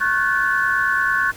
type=tone cluster; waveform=sine; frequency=1095 / 1440 / 1509 / 1736 Hz; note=C#6 / F#6 / F#6 / A6; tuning=-22 / -47 / +34 / -24 cents; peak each=-23 / -26 / -19 / -22 dBFS; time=0-1.32 s; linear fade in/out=20 ms; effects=pink hiss -41 dBFS RMS until 1.36 s